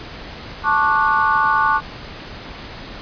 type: chord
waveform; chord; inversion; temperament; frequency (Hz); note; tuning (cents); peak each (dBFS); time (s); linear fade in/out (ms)
sine; D major seventh; second; just; 881 / 1101.2 / 1174.7 / 1468.3; A5 / C#6 / D6 / F#6; +2 / -12 / 0 / -14; -19; 0.63-1.81; 50
effects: pink hiss -34 dBFS RMS until 3.01 s + resampled to 11025 Hz